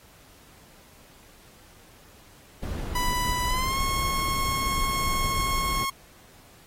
brown noise, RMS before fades -30 dBFS, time 2.62-5.85 s, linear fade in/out 10 ms
sawtooth tone with pitch glide, 990 to 1085.9 Hz, B5 to C#6, +4 to -36 cents, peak -22 dBFS, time 2.95-5.9 s, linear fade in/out 5 ms, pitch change +160 cents, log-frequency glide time 3.47-3.78 s
effects pink hiss -54 dBFS RMS until 6.66 s + AAC 48 kbps

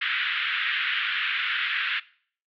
pink band-pass noise, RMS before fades -27 dBFS, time 0.01-2 s, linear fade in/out 10 ms, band 1400 to 3400 Hz, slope 48 dB/octave, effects noise-tail reverb RT60 0.5 s tail -20 dB re dry

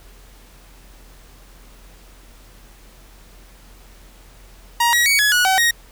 sawtooth tone with pitch steps, 944 / 1910 / 2246 / 1689 / 1462 / 760 / 1876 Hz, A#5 / A#6 / C#7 / G#6 / F#6 / F#5 / A#6, +22 / +42 / +22 / +29 / -21 / +46 / +11 cents, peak -10 dBFS, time 4.8-5.71 s, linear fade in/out 5 ms, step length 130 ms, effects added 43 Hz sine -44 dBFS peak until 5.91 s + pink hiss -49 dBFS RMS until 5.91 s

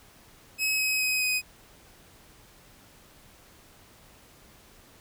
sawtooth tone with pitch steps, 2560 / 2542 / 2525 / 2507 Hz, D#7 / D#7 / D#7 / D#7, +49 / +36 / +25 / +12 cents, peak -21 dBFS, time 0.58-1.42 s, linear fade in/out 50 ms, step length 210 ms, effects pink hiss -55 dBFS RMS until 5 s

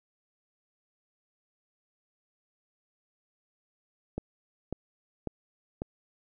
click train, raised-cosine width 2 ms, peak -19 dBFS, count 4, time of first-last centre 4.18-5.819 s, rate 1.83 Hz, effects none

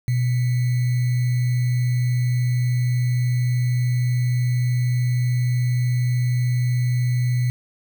sine tone with sample-and-hold, 123.47 Hz, B2, in tune, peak -17 dBFS, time 0.08-7.5 s, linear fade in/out 0 ms, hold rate 2100 Hz, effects none

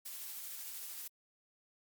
blue noise with tremolo, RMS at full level -44 dBFS, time 0.05-1.08 s, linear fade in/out 10 ms, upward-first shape sine, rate 13 Hz, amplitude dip 25%, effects Opus 48 kbps

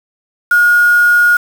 sine tone with quantisation, 1435 Hz, F6, 47 cents sharp, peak -6 dBFS, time 0.51-1.37 s, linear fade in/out 5 ms, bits 4, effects none

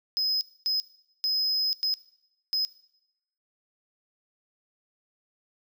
triangle tone bursts at uneven times, 5070 Hz, D#8, 32 cents sharp, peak -22 dBFS, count 5, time 0.17-0.41 / 0.66-0.8 / 1.24-1.73 / 1.83-1.94 / 2.53-2.65 s, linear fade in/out 0 ms, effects noise-tail reverb RT60 0.8 s tail -18 dB re dry

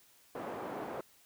pink band-pass noise, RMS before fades -41 dBFS, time 0.35-1.01 s, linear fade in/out 2 ms, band 320 to 1000 Hz, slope 12 dB/octave, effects white hiss -64 dBFS RMS until 1.25 s

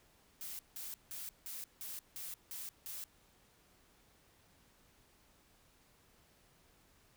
blue noise bursts, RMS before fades -45 dBFS, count 8, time 0.41-3.04 s, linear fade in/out 0 ms, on 180 ms, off 170 ms, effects pink hiss -68 dBFS RMS until 7.16 s

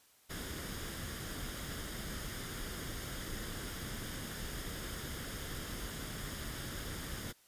pink noise with comb filter, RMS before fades -42 dBFS, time 0.29-7.33 s, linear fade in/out 20 ms, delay 0.59 ms, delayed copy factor +0.5, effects white hiss -66 dBFS RMS until 7.47 s + resampled to 32000 Hz

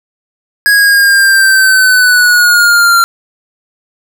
square linear sweep, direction down, 1661.2 to 1374 Hz, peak -5 dBFS, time 0.66-3.04 s, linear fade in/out 0 ms, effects none

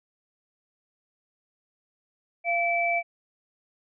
sine tone pair together, 688 / 2313 Hz, F5 / D7, -26 / -27 cents, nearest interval octave + major sixth, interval 2099 cents, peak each -25 dBFS, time 2.44-3.03 s, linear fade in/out 50 ms, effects none

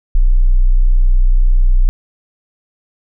sine tone, 30.87 Hz, B0, in tune, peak -6 dBFS, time 0.15-1.89 s, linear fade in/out 0 ms, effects none

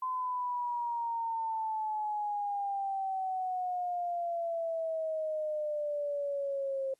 sine exponential sweep, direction down, 1029 to 533 Hz, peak -31 dBFS, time 0.02-6.94 s, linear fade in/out 5 ms, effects white hiss -75 dBFS RMS until 6.99 s + Opus 32 kbps

